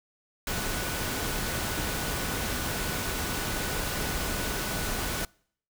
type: tone in noise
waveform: sine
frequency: 1480 Hz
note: F#6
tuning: in tune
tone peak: -41 dBFS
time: 0.47-5.25 s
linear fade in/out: 2 ms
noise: pink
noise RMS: -31 dBFS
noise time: 0.47-5.25 s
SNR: -13 dB
effects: noise-tail reverb RT60 0.6 s tail -26 dB re dry